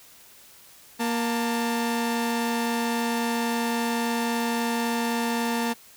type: tone pair together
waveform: sawtooth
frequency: 234.5 / 894.3 Hz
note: A#3 / A5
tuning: +11 / +28 cents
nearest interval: octave + major seventh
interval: 2317 cents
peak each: -21 / -26 dBFS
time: 0.99-5.74 s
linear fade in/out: 20 ms
effects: white hiss -51 dBFS RMS until 5.96 s